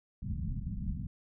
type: low-pass noise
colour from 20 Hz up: pink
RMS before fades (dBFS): -36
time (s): 0.22-1.07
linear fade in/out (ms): 5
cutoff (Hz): 220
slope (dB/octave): 48
effects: none